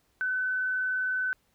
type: tone with vibrato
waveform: sine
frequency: 1511 Hz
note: F#6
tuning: 36 cents sharp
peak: -26 dBFS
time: 0.21-1.33 s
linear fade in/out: 0 ms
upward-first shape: square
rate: 20 Hz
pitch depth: 12 cents each way
effects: pink hiss -70 dBFS RMS until 1.54 s